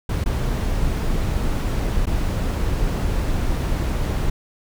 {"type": "noise with dropouts", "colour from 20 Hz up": "brown", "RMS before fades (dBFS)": -21, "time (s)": [0.09, 4.3], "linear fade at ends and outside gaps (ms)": 5, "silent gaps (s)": [[0.241, 0.259], [2.057, 2.068]], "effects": []}